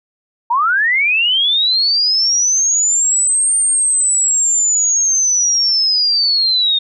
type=linear two-way sweep; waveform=sine; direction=up then down; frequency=905 to 8820 to 3654 Hz; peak=-11 dBFS; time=0.5-6.79 s; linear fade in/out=10 ms; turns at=3.56 s; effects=none